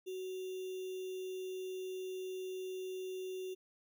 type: tone with sample-and-hold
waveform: sine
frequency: 373 Hz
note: F#4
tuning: 14 cents sharp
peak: -39 dBFS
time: 0.06-3.55 s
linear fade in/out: 20 ms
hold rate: 3150 Hz
effects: none